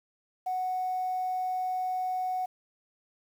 sine tone, 740 Hz, F#5, in tune, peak -27 dBFS, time 0.46-2.46 s, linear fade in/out 10 ms, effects tanh soft clip ceiling -24 dBFS + 9-bit

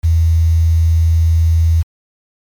sine tone with quantisation, 82 Hz, E2, 9 cents flat, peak -8 dBFS, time 0.03-1.83 s, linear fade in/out 20 ms, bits 6, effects MP3 96 kbps

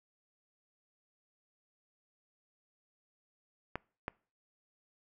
clicks, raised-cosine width 0.5 ms, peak -20 dBFS, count 2, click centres 3.756 / 4.081 s, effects noise-tail reverb RT60 0.4 s tail -25 dB re dry

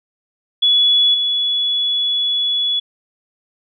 sine tone with level steps, 3400 Hz, G#7, 40 cents sharp, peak -10 / -15 dBFS, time 0.62-2.8 s, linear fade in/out 10 ms, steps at 1.14 s, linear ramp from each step 5 ms, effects none

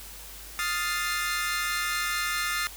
sawtooth chord, F dominant seventh, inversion third, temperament equal, 1244.5 / 1396.9 / 1760 / 2093 Hz, Eb6 / F6 / A6 / C7, 0 / 0 / 0 / 0 cents, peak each -29 dBFS, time 0.59-2.67 s, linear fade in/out 0 ms, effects added 50 Hz sine -47 dBFS peak until 2.76 s + white hiss -44 dBFS RMS until 2.76 s

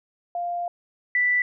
sine tone pair in turn, 698.5 / 1975.7 Hz, F5 / B6, 0 / 0 cents, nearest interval octave + tritone, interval 1800 cents, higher second, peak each -25 / -18 dBFS, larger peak second, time 0.35-0.68 / 1.15-1.42 s, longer first, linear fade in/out 2 ms, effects none

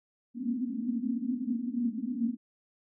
pink band-pass noise, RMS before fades -32 dBFS, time 0.34-2.37 s, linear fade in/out 50 ms, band 230 to 260 Hz, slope 96 dB/octave, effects none

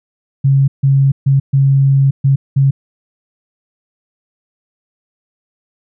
sine tone bursts at uneven times, 136.9 Hz, C#3, 21 cents flat, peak -7 dBFS, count 6, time 0.44-0.68 / 0.83-1.12 / 1.26-1.4 / 1.53-2.11 / 2.24-2.36 / 2.56-2.71 s, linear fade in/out 10 ms, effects none

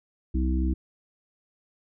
harmonic tone, 64.4 Hz, C2, 27 cents flat, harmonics 1 / 3 / 4 / 5, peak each -23 / -32 / -34 / -31 dBFS, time 0.34-0.74 s, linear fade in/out 10 ms, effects none

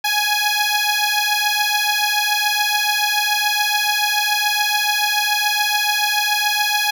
10% pulse beating tone pair, 830.6 / 837.6 Hz, G#5 / G#5, 0 / +15 cents, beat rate 7 Hz, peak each -11 dBFS, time 0.04-6.91 s, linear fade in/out 10 ms, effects none

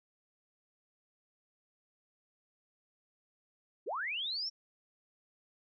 sine linear sweep, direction up, 293.8 to 5588 Hz, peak -34 dBFS, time 3.86-4.5 s, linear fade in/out 20 ms, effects none

